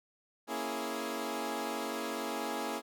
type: chord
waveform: 15% pulse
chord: A# half-diminished seventh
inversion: none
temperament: equal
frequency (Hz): 233.1 / 277.2 / 329.6 / 415.3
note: A#3 / C#4 / E4 / G#4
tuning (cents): 0 / 0 / 0 / 0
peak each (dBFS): -34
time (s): 0.47-2.82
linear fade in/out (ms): 50
effects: none